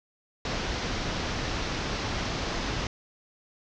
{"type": "low-pass noise", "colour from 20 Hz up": "pink", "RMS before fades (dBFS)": -31, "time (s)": [0.45, 2.87], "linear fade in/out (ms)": 2, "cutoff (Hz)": 6100, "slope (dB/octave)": 48, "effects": []}